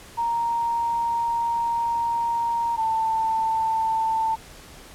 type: tone pair in turn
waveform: sine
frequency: 932.3 / 890.9 Hz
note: A#5 / A5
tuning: 0 / +21 cents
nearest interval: minor second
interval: 79 cents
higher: first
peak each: -21 / -20 dBFS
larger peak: second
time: 0.17-2.77 / 2.77-4.36 s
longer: first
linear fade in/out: 20 ms
effects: pink hiss -45 dBFS RMS until 4.94 s + low-pass 12000 Hz 12 dB/octave